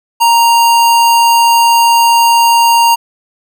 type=tone; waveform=square; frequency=932.3 Hz; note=A#5; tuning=in tune; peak=-6 dBFS; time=0.2-2.96 s; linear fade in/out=20 ms; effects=none